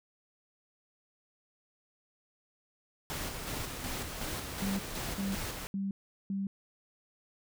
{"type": "noise with tremolo", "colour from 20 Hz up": "pink", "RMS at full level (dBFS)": -37, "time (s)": [3.1, 5.67], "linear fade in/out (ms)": 0, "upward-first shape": "square", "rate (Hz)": 2.7, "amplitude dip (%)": 35}
{"type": "tone bursts", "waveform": "sine", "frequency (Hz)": 196, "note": "G3", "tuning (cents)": 0, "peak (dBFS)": -31, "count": 4, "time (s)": [4.62, 6.47], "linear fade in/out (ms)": 2, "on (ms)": 170, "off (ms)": 390}
{"effects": []}